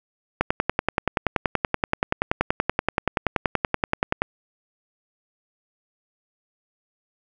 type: click train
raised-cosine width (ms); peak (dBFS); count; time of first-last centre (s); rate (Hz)
0.5; -4; 41; 0.41-4.22; 10.5
effects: none